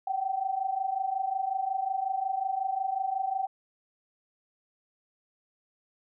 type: tone pair together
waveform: sine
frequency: 749 / 774.5 Hz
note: F#5 / G5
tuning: +21 / -21 cents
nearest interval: minor second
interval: 58 cents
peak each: -32 / -29 dBFS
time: 0.07-3.47 s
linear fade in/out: 5 ms
effects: none